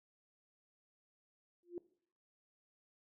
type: tone with exponential growth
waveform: sine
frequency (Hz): 349.2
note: F4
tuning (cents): 0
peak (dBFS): -36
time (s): 1.63-1.78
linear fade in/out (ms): 1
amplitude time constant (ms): 31
effects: noise-tail reverb RT60 0.6 s tail -20 dB re dry